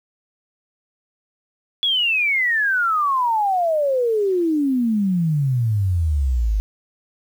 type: exponential sweep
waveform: sine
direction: down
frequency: 3420 to 49.61 Hz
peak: -16 dBFS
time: 1.83-6.6 s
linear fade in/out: 0 ms
effects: 8-bit